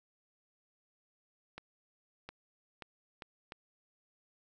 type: accelerating click train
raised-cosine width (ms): 0.3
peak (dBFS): -28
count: 5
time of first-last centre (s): 1.58-3.521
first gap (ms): 710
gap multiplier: 0.75
effects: none